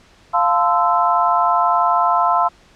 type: chord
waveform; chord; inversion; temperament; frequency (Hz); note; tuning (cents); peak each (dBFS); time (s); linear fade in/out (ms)
sine; F major seventh; none; equal with one note detuned; 698.5 / 880 / 1030.9 / 1318.5; F5 / A5 / C6 / E6; 0 / 0 / -26 / 0; -18 / -20 / -17 / -19; 0.33-2.49; 20
effects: pink hiss -50 dBFS RMS until 2.75 s + low-pass 6000 Hz 12 dB/octave